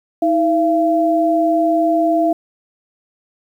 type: tone pair together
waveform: sine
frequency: 320 / 679.2 Hz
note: D#4 / F5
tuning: +49 / -48 cents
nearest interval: octave + minor second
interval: 1303 cents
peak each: -16 / -14 dBFS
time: 0.22-2.33 s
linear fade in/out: 5 ms
effects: 8-bit